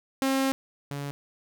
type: tone pair in turn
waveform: sawtooth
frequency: 268.1 / 142.02 Hz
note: C4 / C#3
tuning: +42 / +42 cents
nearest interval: major seventh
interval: 1100 cents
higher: first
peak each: -19 / -28 dBFS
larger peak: first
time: 0.22-0.52 / 0.91-1.11 s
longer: first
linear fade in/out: 0 ms
effects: none